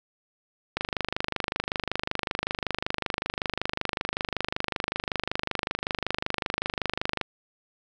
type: click train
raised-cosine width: 0.3 ms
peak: -10 dBFS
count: 164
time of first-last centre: 0.77-7.213 s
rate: 25.3 Hz
effects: none